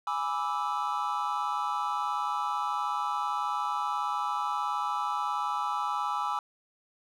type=chord; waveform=triangle; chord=E dominant seventh; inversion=first; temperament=equal with one note detuned; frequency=830.6 / 987.8 / 1174.7 / 1313.2 Hz; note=G#5 / B5 / D6 / E6; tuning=0 / 0 / 0 / -7 cents; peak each=-32 dBFS; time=0.07-6.39 s; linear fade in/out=2 ms; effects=none